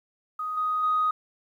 sine tone with level steps, 1249 Hz, D#6, 6 cents sharp, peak -28 / -23 / -20 dBFS, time 0.39-1.11 s, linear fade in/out 5 ms, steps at 0.57 / 0.83 s, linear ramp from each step 5 ms, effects tanh soft clip ceiling -16 dBFS + 10-bit

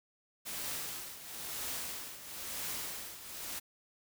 white noise with tremolo, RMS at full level -38 dBFS, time 0.45-3.6 s, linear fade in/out 20 ms, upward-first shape triangle, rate 1 Hz, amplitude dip 75%, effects none

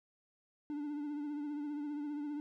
triangle tone with vibrato, 293.7 Hz, D4, in tune, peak -35 dBFS, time 0.7-2.4 s, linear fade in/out 0 ms, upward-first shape triangle, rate 15 Hz, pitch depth 53 cents each way, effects none

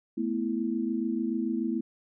sine chord, A suspended second, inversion none, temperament equal, 220 / 246.9 / 329.6 Hz, A3 / B3 / E4, 0 / 0 / 0 cents, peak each -31 dBFS, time 0.17-1.81 s, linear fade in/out 10 ms, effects none

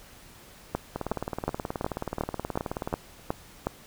two click trains, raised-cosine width 1 ms, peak -12 / -16 dBFS, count 9 / 38, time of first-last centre 0.75-3.67 / 0.96-2.928 s, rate 2.74 / 18.8 Hz, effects pink hiss -51 dBFS RMS until 3.86 s

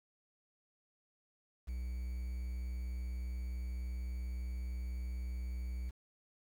triangle tone with quantisation, 61.74 Hz, B1, in tune, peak -35 dBFS, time 1.67-5.91 s, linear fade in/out 20 ms, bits 10, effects none

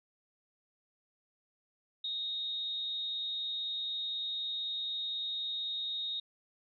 sine tone with amplitude modulation, 3729 Hz, A#7, in tune, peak -32 dBFS, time 2.04-6.2 s, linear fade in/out 5 ms, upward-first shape sine, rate 282 Hz, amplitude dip 40%, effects none

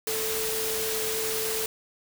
sine tone in noise, 441.2 Hz, A4, 5 cents sharp, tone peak -31 dBFS, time 0.07-1.66 s, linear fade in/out 2 ms, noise white, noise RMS -30 dBFS, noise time 0.07-1.66 s, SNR -4 dB, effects none

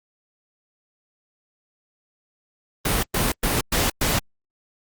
pink noise bursts, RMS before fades -21 dBFS, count 5, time 2.85-4.19 s, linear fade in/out 5 ms, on 180 ms, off 110 ms, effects Opus 32 kbps

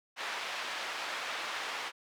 pink band-pass noise, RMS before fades -38 dBFS, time 0.16-1.92 s, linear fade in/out 50 ms, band 920 to 3700 Hz, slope 12 dB/octave, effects none

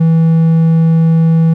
triangle tone, 163.2 Hz, E3, 17 cents flat, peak -4 dBFS, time 0-1.54 s, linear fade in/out 10 ms, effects none

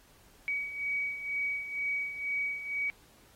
sine beating tone pair, 2263 / 2265.1 Hz, C#7 / C#7, +35 / +37 cents, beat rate 2.1 Hz, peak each -38 / -32 dBFS, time 0.48-2.9 s, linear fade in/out 0 ms, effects pink hiss -61 dBFS RMS until 3.35 s + AAC 48 kbps

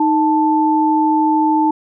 sine tone pair together, 311.1 / 880 Hz, D#4 / A5, 0 / 0 cents, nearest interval octave + tritone, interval 1800 cents, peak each -14 dBFS, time 0-1.71 s, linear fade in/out 5 ms, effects none

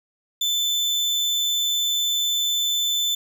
35% pulse tone, 3524 Hz, A7, 2 cents sharp, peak -18 dBFS, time 0.41-3.15 s, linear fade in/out 5 ms, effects none

